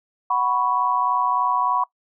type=chord; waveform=sine; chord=F# suspended fourth; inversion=none; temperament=just; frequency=740 / 986.7 / 1110 Hz; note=F#5 / B5 / C#6; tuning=0 / -2 / +2 cents; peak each=-26 / -21 / -22 dBFS; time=0.3-1.84 s; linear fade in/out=5 ms; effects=noise-tail reverb RT60 0.1 s tail -21 dB re dry